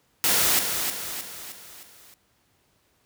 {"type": "noise with echo", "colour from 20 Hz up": "white", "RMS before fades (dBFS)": -21, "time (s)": [0.24, 0.59], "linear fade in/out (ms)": 0, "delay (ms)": 310, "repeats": 5, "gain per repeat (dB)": -6, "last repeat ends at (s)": 2.14, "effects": ["pink hiss -66 dBFS RMS until 3.05 s", "high-pass 60 Hz 12 dB/octave"]}